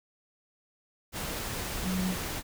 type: tone in noise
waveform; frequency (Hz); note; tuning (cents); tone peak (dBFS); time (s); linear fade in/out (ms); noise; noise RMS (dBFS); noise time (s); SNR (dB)
sine; 185; F#3; 0; -28; 1.83-2.16; 50; pink; -35; 1.12-2.43; +4
effects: none